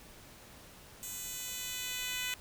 10% pulse tone with high-pass filter sweep, 500 Hz, B4, 21 cents sharp, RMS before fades -39 dBFS, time 1.03-2.34 s, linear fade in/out 0 ms, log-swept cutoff 7100 to 2400 Hz, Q 0.95, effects pink hiss -54 dBFS RMS until 2.4 s

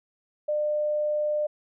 sine tone, 600 Hz, D5, 37 cents sharp, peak -23 dBFS, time 0.48-1.47 s, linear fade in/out 10 ms, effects none

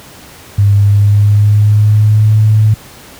sine tone with pitch glide, 101.1 to 107.73 Hz, G#2 to A2, -46 to -36 cents, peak -4 dBFS, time 0.58-2.74 s, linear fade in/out 5 ms, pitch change +110 cents, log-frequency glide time 0.77-2.35 s, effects pink hiss -35 dBFS RMS until 3.19 s + high-pass 60 Hz 12 dB/octave

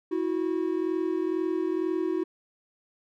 triangle tone pair together, 324.9 / 367 Hz, E4 / F#4, -25 / -14 cents, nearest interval major second, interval 211 cents, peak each -26 dBFS, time 0.11-2.24 s, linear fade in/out 10 ms, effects none

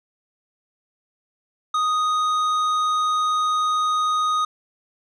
sine tone with tanh clipping, 1244.5 Hz, D#6, in tune, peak -20 dBFS, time 1.74-4.45 s, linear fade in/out 5 ms, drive 10 dB, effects none

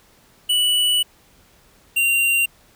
square tone pair in turn, 2956 / 2769 Hz, F#7 / F7, -2 / -15 cents, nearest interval minor second, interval 113 cents, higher first, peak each -16 dBFS, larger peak neither, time 0.49-1.03 / 1.96-2.46 s, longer first, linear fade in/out 10 ms, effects pink hiss -54 dBFS RMS until 2.75 s

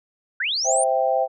sine linear sweep, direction up, 1424 to 9370 Hz, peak -21 dBFS, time 0.4-0.84 s, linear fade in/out 5 ms
sine chord, C major, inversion none, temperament equal, 523.3 / 659.3 / 784 Hz, C5 / E5 / G5, 0 / 0 / 0 cents, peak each -22 dBFS, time 0.64-1.28 s, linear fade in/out 50 ms
effects none

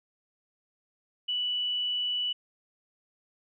sine tone, 2960 Hz, F#7, in tune, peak -27 dBFS, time 1.28-2.33 s, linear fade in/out 10 ms, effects none

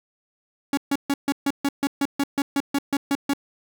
45% pulse tone bursts, 280 Hz, C#4, 18 cents sharp, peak -19 dBFS, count 15, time 0.73-3.335 s, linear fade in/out 2 ms, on 43 ms, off 140 ms, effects none

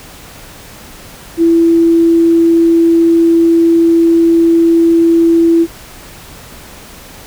sine tone, 333.3 Hz, E4, 19 cents sharp, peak -5 dBFS, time 1.37-5.67 s, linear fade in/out 50 ms, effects pink hiss -34 dBFS RMS until 7.26 s

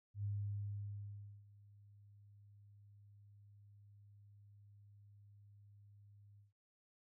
sine tone with ADSR envelope, 101.9 Hz, G#2, 32 cents flat, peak -37 dBFS, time 0.14-6.53 s, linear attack 99 ms, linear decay 1200 ms, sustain -23 dB, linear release 140 ms, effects none

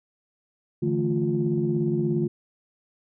sine tone cluster, 148 / 165 / 217.8 / 352.3 Hz, D3 / E3 / A3 / F4, +14 / +2 / -17 / +15 cents, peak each -26 / -29 / -27 / -25 dBFS, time 0.82-2.28 s, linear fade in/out 10 ms, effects tanh soft clip ceiling -12 dBFS

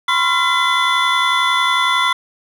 triangle tone cluster, 1002 / 1073 / 1375 / 2027 / 3463 Hz, B5 / C6 / F6 / B6 / A7, +25 / +43 / -27 / +45 / -28 cents, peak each -18 dBFS, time 0.08-2.13 s, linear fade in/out 5 ms, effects none

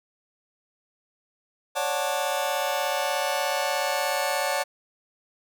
sawtooth chord, D major seventh, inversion third, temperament just, 550.6 / 587.3 / 734.2 / 881 Hz, C#5 / D5 / F#5 / A5, -12 / 0 / -14 / +2 cents, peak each -26 dBFS, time 1.75-4.64 s, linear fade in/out 20 ms, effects none

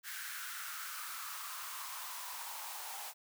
white noise with high-pass filter sweep, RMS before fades -44 dBFS, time 0.03-3.14 s, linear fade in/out 50 ms, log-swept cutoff 1600 to 790 Hz, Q 5, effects none

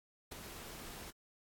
pink noise with ADSR envelope, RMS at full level -42 dBFS, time 0.31-1.11 s, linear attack 14 ms, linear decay 4 ms, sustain -7 dB, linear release 10 ms, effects AAC 64 kbps

